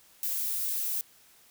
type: noise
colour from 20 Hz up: violet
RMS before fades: -31 dBFS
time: 0.23-1.01 s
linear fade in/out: 0 ms
effects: white hiss -59 dBFS RMS until 1.5 s